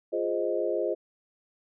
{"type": "chord", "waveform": "sine", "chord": "F minor seventh", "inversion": "none", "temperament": "equal", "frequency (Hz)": [349.2, 415.3, 523.3, 622.3], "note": ["F4", "Ab4", "C5", "Eb5"], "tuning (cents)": [0, 0, 0, 0], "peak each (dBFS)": -31, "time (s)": [0.12, 0.95], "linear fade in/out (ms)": 20, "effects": []}